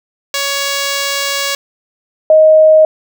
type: tone pair in turn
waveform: 5% pulse / sine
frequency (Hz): 559 / 626.1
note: C#5 / D#5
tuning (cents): +14 / +11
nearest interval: major second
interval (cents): 197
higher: second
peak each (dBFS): -3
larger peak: neither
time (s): 0.34-1.55 / 2.3-2.85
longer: first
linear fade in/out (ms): 2
effects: none